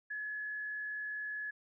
sine tone with frequency modulation, 1700 Hz, G#6, 40 cents sharp, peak -37 dBFS, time 0.1-1.51 s, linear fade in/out 10 ms, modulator 64.6 Hz, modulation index 0.31, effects none

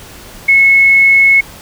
sine tone, 2189 Hz, C#7, 22 cents flat, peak -4 dBFS, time 0.48-1.41 s, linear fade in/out 10 ms, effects pink hiss -34 dBFS RMS until 1.61 s

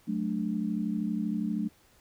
sine chord, D major, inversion first, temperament equal with one note detuned, 185 / 217.6 / 293.7 Hz, F#3 / A3 / D4, 0 / -19 / 0 cents, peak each -33 / -30 / -35 dBFS, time 0.07-1.69 s, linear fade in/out 20 ms, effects pink hiss -62 dBFS RMS until 2 s

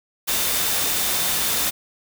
sine tone in noise, 3595 Hz, A7, 36 cents sharp, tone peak -33 dBFS, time 0.27-1.71 s, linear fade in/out 20 ms, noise white, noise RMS -22 dBFS, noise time 0.27-1.71 s, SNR -14 dB, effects none

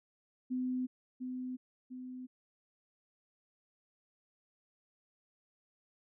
sine tone with echo, 254 Hz, B3, 49 cents sharp, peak -32 dBFS, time 0.5-0.87 s, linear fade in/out 20 ms, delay 700 ms, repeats 2, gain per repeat -5 dB, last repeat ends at 2.27 s, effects none

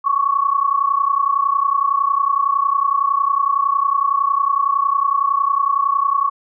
sine tone pair together, 1099.1 / 1130 Hz, C#6 / C#6, -15 / +33 cents, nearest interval unison, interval 48 cents, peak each -17 dBFS, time 0.04-6.3 s, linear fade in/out 20 ms, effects none

